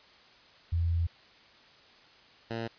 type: tone pair in turn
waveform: sine / 10% pulse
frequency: 84.4 / 114.46 Hz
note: E2 / A#2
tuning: +41 / -31 cents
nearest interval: perfect fourth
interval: 528 cents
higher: second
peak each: -25 dBFS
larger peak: neither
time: 0.72-1.07 / 2.5-2.68 s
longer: first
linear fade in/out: 10 ms
effects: white hiss -57 dBFS RMS until 2.78 s + resampled to 11025 Hz